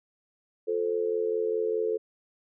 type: tone with amplitude modulation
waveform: sine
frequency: 440.2 Hz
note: A4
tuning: 1 cent sharp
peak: -21 dBFS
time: 0.67-1.98 s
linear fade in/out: 20 ms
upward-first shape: sine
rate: 84.9 Hz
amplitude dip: 85%
effects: none